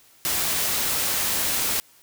white noise, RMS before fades -24 dBFS, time 0.25-1.8 s, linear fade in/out 0 ms, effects white hiss -55 dBFS RMS until 2.02 s

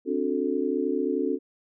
sine chord, D dominant seventh, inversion third, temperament just, 264.3 / 293.7 / 367.1 / 440.5 Hz, C4 / D4 / F#4 / A4, +18 / 0 / -14 / +2 cents, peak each -29 dBFS, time 0.05-1.39 s, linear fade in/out 50 ms, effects none

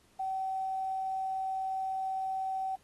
sine tone with quantisation, 764 Hz, G5, 45 cents flat, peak -31 dBFS, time 0.19-2.76 s, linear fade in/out 10 ms, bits 10, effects pink hiss -66 dBFS RMS until 2.83 s + AAC 32 kbps

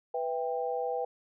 sine chord, E minor, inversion second, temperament just, 494.4 / 659.3 / 791.1 Hz, B4 / E5 / G5, +2 / 0 / +16 cents, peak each -32 / -37 / -34 dBFS, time 0.14-1.05 s, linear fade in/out 5 ms, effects none

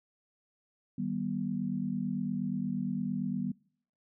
sine chord, Eb augmented, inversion none, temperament just, 155.56 / 194.45 / 243.1 Hz, Eb3 / G3 / B3, 0 / -14 / -27 cents, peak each -38 / -34 / -34 dBFS, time 0.98-3.52 s, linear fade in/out 5 ms, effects noise-tail reverb RT60 0.6 s tail -25 dB re dry

